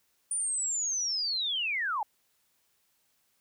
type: linear sweep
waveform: sine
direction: down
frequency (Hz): 9397 to 787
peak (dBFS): -28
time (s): 0.31-2.03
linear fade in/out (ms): 2
effects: white hiss -72 dBFS RMS until 3.4 s